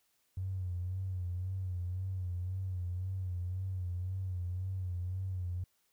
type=tone with vibrato; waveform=triangle; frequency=91.7 Hz; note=F#2; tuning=15 cents flat; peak=-30 dBFS; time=0.37-5.64 s; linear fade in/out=5 ms; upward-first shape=sine; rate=1.9 Hz; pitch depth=64 cents each way; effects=tanh soft clip ceiling -32 dBFS + white hiss -75 dBFS RMS until 5.92 s